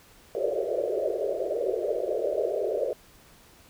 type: band-pass noise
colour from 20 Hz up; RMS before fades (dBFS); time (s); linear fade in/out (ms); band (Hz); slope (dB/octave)
white; -28; 0.35-2.93; 0; 360 to 640; 96
effects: pink hiss -55 dBFS RMS until 3.69 s